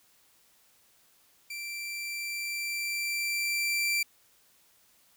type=tone with level ramp; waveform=sawtooth; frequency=2349 Hz; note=D7; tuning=in tune; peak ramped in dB=-33 to -22 dBFS; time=1.5-4.03 s; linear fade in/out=5 ms; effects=white hiss -64 dBFS RMS until 5.16 s